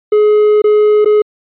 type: tone with dropouts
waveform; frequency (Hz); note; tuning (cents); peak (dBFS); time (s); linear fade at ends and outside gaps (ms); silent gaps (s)
triangle; 422; G#4; +28; -4; 0.12-1.22; 5; 0.619-0.641 / 1.047-1.057
effects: resampled to 8000 Hz